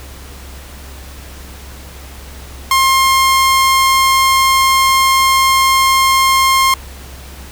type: tone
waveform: sawtooth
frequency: 1064 Hz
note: C6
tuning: 29 cents sharp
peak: -5 dBFS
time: 2.71-6.74 s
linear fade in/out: 2 ms
effects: added 67 Hz sine -32 dBFS peak until 7.51 s + pink hiss -36 dBFS RMS until 7.51 s